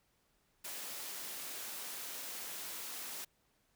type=high-pass noise; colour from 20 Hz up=white; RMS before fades=-44 dBFS; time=0.64-3.25 s; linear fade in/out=10 ms; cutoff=220 Hz; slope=12 dB/octave; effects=pink hiss -75 dBFS RMS until 3.75 s